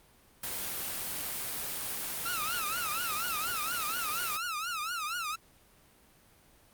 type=noise; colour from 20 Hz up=white; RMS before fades=-36 dBFS; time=0.43-4.37 s; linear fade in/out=5 ms
type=tone with vibrato; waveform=sawtooth; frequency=1318.5 Hz; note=E6; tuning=in tune; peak=-29 dBFS; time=2.25-5.36 s; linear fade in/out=10 ms; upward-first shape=triangle; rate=4.2 Hz; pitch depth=190 cents each way
effects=pink hiss -61 dBFS RMS until 6.73 s + Opus 32 kbps